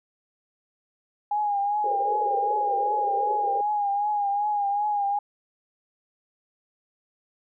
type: tone with vibrato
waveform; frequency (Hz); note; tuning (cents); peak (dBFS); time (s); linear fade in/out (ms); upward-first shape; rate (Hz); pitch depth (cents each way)
sine; 820; G#5; -22; -22; 1.31-5.19; 5; triangle; 2.6; 55
type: band-pass noise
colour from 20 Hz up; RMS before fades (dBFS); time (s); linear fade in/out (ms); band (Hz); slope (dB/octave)
white; -32; 1.84-3.61; 2; 400 to 540; 96
effects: none